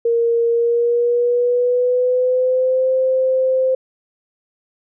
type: tone with pitch glide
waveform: sine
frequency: 466.2 to 520.3 Hz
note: A#4 to C5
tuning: 0 to -10 cents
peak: -13 dBFS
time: 0.05-3.75 s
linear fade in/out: 5 ms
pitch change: +190 cents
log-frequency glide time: 0.49-2.91 s
effects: none